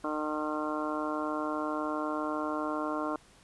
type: harmonic tone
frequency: 152.4 Hz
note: D#3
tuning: 36 cents flat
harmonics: 2 / 3 / 4 / 5 / 6 / 7 / 8 / 9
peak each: -34 / -41 / -37 / -42 / -43 / -37 / -44 / -40 dBFS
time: 0.04-3.16 s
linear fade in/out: 2 ms
effects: pink hiss -59 dBFS RMS until 3.43 s + resampled to 24000 Hz